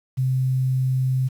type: tone with quantisation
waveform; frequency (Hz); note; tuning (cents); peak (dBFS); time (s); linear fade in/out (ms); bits
sine; 130; C3; -11; -18; 0.17-1.29; 20; 8
effects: none